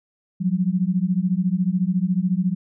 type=beating tone pair; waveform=sine; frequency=176.2 / 190.2 Hz; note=F3 / F#3; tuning=+16 / +48 cents; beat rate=14 Hz; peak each=-21 dBFS; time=0.4-2.55 s; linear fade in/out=20 ms; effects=none